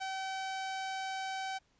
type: tone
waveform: sawtooth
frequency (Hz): 766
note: G5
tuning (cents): -40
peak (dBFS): -32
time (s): 0-1.59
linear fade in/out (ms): 20
effects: pink hiss -72 dBFS RMS until 1.79 s + resampled to 16000 Hz